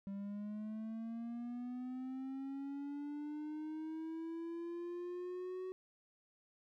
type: linear sweep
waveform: triangle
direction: up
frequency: 196 to 373.9 Hz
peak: -39 dBFS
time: 0.07-5.72 s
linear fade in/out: 0 ms
effects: none

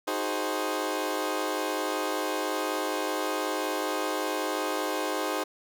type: chord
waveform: 20% pulse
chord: Ab dominant seventh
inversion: second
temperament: equal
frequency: 311.1 / 370 / 415.3 / 523.3 Hz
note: Eb4 / Gb4 / Ab4 / C5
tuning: 0 / 0 / 0 / 0 cents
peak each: -28 / -30 / -29 / -28 dBFS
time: 0.07-5.44 s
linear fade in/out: 10 ms
effects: none

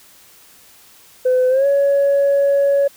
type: tone with pitch glide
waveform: sine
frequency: 508 to 560.4 Hz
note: B4 to C#5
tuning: +49 to +19 cents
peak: -10 dBFS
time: 1.25-2.88 s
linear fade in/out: 10 ms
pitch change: +170 cents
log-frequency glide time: 1.49-1.66 s
effects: tanh soft clip ceiling -9 dBFS + white hiss -47 dBFS RMS until 2.96 s

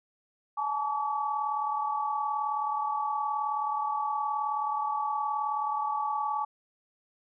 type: tone cluster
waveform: sine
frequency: 847 / 886 / 1143 Hz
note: G#5 / A5 / D6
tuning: +34 / +12 / -47 cents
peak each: -31 / -35 / -31 dBFS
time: 0.57-6.45 s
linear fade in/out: 10 ms
effects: none

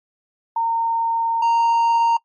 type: tone pair in turn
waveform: sine / triangle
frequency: 917 / 926.6 Hz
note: A#5 / A#5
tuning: -29 / -11 cents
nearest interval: unison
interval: 18 cents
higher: second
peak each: -17 / -12 dBFS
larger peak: second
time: 0.56-1.42 / 1.42-2.17 s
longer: first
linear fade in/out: 5 ms
effects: noise-tail reverb RT60 0.1 s tail -23 dB re dry + MP3 32 kbps

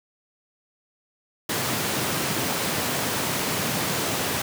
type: high-pass noise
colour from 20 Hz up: pink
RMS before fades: -26 dBFS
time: 1.49-4.42 s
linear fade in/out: 5 ms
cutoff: 110 Hz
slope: 24 dB/octave
effects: none

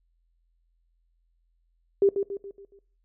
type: tone with echo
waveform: sine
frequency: 397 Hz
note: G4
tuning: 22 cents sharp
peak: -16 dBFS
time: 2.02-2.09 s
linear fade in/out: 2 ms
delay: 140 ms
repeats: 5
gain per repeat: -7 dB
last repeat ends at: 2.79 s
effects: noise-tail reverb RT60 0.4 s tail -20 dB re dry + added 42 Hz sine -66 dBFS peak until 3.04 s

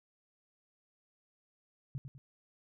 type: tone with echo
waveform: sine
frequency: 134.7 Hz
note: C#3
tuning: 49 cents flat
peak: -35 dBFS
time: 1.95-1.98 s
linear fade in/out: 0 ms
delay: 100 ms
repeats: 2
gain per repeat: -7 dB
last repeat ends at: 2.18 s
effects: none

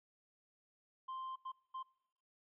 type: tone bursts at uneven times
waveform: triangle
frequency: 1046.5 Hz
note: C6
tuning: in tune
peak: -40 dBFS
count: 3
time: 1.08-1.36 / 1.45-1.52 / 1.74-1.83 s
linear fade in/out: 10 ms
effects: noise-tail reverb RT60 0.9 s tail -25 dB re dry + resampled to 8000 Hz

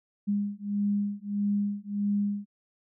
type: beating tone pair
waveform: sine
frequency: 202.9 / 204.5 Hz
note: G#3 / G#3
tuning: -40 / -26 cents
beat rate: 1.6 Hz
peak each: -29 dBFS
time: 0.27-2.46 s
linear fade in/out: 20 ms
effects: none

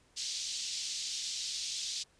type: band-pass noise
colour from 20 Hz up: pink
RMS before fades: -38 dBFS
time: 0.16-2.04 s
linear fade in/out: 20 ms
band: 3700 to 6700 Hz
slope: 24 dB/octave
effects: pink hiss -67 dBFS RMS until 2.19 s + resampled to 22050 Hz

